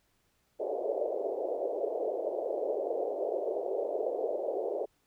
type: band-pass noise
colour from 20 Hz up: pink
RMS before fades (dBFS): -33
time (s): 0.59-4.86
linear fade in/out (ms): 20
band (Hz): 390 to 660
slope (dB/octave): 48
effects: pink hiss -73 dBFS RMS until 5.06 s